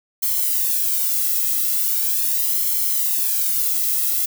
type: noise with flanger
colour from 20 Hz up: violet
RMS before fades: -20 dBFS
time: 0.22-4.26 s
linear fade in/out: 10 ms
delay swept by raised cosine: 0.94 to 1.54 ms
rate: 0.4 Hz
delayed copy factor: +0.8
effects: none